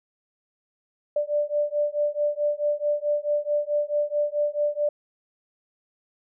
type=beating tone pair; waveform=sine; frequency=587.3 / 591.9 Hz; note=D5 / D5; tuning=0 / +13 cents; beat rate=4.6 Hz; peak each=-25 / -25 dBFS; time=1.16-4.89 s; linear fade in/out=5 ms; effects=none